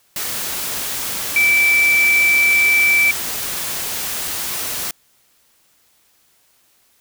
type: tone in noise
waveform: sine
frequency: 2324 Hz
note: D7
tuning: 19 cents flat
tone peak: -11 dBFS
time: 1.36-3.11 s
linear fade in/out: 2 ms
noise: white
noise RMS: -24 dBFS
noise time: 0.16-4.91 s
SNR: +10 dB
effects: white hiss -58 dBFS RMS until 7 s